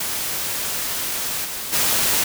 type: noise with level steps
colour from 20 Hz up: white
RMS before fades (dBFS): -25 / -29 / -19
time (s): 0-2.24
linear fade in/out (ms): 5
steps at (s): 1.44 / 1.72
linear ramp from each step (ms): 20
effects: none